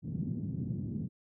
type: band-pass noise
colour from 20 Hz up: pink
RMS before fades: -36 dBFS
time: 0.02-1.09 s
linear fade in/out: 50 ms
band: 110 to 240 Hz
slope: 24 dB/octave
effects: none